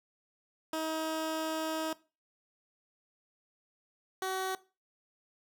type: tone pair in turn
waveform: 15% pulse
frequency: 317.7 / 377.8 Hz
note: D#4 / F#4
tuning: +36 / +36 cents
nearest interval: minor third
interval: 300 cents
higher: second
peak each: -26 dBFS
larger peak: neither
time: 0.73-1.93 / 4.22-4.55 s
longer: first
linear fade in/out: 2 ms
effects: noise-tail reverb RT60 0.3 s tail -18 dB re dry